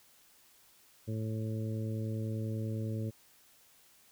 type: harmonic tone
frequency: 110 Hz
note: A2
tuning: in tune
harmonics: 1 / 2 / 3 / 4 / 5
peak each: -34 / -40 / -44 / -46 / -48 dBFS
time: 1.07-3.11 s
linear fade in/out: 20 ms
effects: white hiss -63 dBFS RMS until 4.11 s